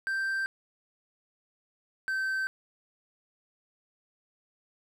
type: tone pair in turn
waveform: triangle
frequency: 1568 / 1547.3 Hz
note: G6 / G6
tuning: 0 / -23 cents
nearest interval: unison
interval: 23 cents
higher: first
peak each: -26 dBFS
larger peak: neither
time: 0.07-0.46 / 2.08-2.47 s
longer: neither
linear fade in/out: 0 ms
effects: none